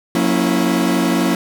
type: chord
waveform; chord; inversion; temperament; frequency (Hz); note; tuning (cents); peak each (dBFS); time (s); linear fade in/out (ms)
40% pulse; F# dominant seventh; none; equal with one note detuned; 180.25 / 233.1 / 277.2 / 329.6; F#3 / A#3 / C#4 / E4; -45 / 0 / 0 / 0; -19; 0.15-1.35; 2
effects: none